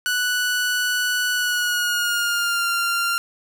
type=tone with pitch glide; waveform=sawtooth; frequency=1480 to 1388.9 Hz; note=F#6 to F6; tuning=0 to -10 cents; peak=-16 dBFS; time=0.06-3.18 s; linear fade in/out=0 ms; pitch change=-110 cents; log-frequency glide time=1.33-2.68 s; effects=9-bit